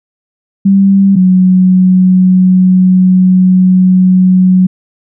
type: tone pair in turn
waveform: sine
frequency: 195.7 / 184.72 Hz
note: G3 / F#3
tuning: -3 / -3 cents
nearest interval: minor second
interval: 100 cents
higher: first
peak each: -3 dBFS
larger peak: neither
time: 0.65-1.16 / 1.16-4.67 s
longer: second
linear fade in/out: 10 ms
effects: none

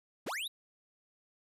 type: linear sweep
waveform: square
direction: up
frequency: 93 to 3979 Hz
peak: -36 dBFS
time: 0.26-0.48 s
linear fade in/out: 10 ms
effects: resampled to 32000 Hz

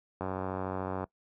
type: click train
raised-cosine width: 1 ms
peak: -20 dBFS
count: 79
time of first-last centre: 0.21-1.041 s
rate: 93.9 Hz
effects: noise-tail reverb RT60 0.1 s tail -22 dB re dry + high-pass 60 Hz 12 dB/octave

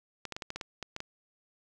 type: clicks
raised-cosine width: 0.2 ms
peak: -20 dBFS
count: 10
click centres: 0.253 / 0.323 / 0.365 / 0.422 / 0.504 / 0.56 / 0.612 / 0.827 / 0.964 / 1.004 s
effects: none

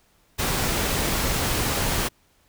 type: noise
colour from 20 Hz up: pink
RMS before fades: -24 dBFS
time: 0.38-2.09 s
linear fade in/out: 20 ms
effects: pink hiss -62 dBFS RMS until 2.48 s

